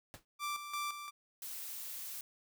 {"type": "noise with exponential decay", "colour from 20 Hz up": "pink", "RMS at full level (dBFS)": -46, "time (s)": [0.14, 0.25], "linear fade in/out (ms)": 0, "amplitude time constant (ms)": 23}
{"type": "tone with tremolo", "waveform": "sawtooth", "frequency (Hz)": 1174.7, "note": "D6", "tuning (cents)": 0, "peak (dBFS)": -32, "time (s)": [0.39, 1.11], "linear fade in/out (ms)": 50, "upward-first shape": "square", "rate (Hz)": 2.9, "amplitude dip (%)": 60}
{"type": "noise", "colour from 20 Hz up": "blue", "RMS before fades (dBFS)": -44, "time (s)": [1.42, 2.21], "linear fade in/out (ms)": 2}
{"effects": []}